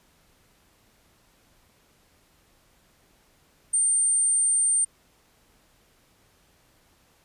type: tone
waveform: sine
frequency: 8870 Hz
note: C#9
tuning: in tune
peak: -19 dBFS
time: 3.73-4.85 s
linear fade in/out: 10 ms
effects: pink hiss -62 dBFS RMS until 7.24 s + resampled to 32000 Hz